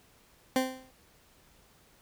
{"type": "tone with exponential decay", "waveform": "20% pulse", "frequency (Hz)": 259.8, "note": "C4", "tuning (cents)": -12, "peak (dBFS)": -17, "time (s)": [0.56, 0.91], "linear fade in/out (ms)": 1, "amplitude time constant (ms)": 76, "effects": ["pink hiss -62 dBFS RMS until 2.01 s"]}